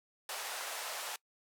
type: band-pass noise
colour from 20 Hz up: pink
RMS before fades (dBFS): -41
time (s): 0.29-1.16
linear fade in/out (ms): 2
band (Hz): 600 to 14000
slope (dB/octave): 24
effects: noise-tail reverb RT60 0.1 s tail -23 dB re dry